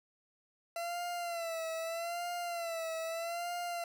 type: tone with vibrato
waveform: 40% pulse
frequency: 675 Hz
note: E5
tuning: 41 cents sharp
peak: -35 dBFS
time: 0.76-3.84 s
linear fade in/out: 2 ms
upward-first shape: sine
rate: 0.8 Hz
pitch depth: 69 cents each way
effects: none